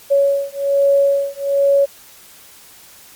sine beating tone pair, 558 / 559.2 Hz, C#5 / C#5, +11 / +15 cents, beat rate 1.2 Hz, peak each -15 dBFS, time 0.1-1.86 s, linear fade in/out 20 ms, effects white hiss -43 dBFS RMS until 3.15 s + MP3 96 kbps

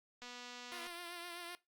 click train, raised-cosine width 0.2 ms, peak -33 dBFS, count 160, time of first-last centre 0.22-0.869 s, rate 245 Hz
5% pulse tone with vibrato, 347.1 Hz, F4, 11 cents flat, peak -34 dBFS, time 0.72-1.55 s, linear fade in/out 0 ms, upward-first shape triangle, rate 7.8 Hz, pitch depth 45 cents each way
effects noise-tail reverb RT60 0.2 s tail -18 dB re dry + Opus 48 kbps

